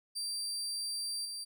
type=tone with level steps; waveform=30% pulse; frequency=4699 Hz; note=D8; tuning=in tune; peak=-32 / -36 dBFS; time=0.15-1.45 s; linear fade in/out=20 ms; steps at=1.25 s; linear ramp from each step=2 ms; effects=none